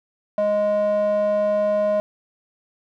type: tone with band-pass filter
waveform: square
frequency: 207.7 Hz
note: G#3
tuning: in tune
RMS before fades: -20 dBFS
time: 0.38-2 s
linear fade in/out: 0 ms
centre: 680 Hz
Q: 7.4
effects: none

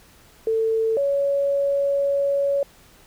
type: tone pair in turn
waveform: sine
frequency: 446.5 / 560.4 Hz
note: A4 / C#5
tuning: +25 / +19 cents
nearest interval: major third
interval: 394 cents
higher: second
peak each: -18 dBFS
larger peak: neither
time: 0.47-0.97 / 0.97-2.63 s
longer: second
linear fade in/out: 2 ms
effects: pink hiss -52 dBFS RMS until 3.06 s

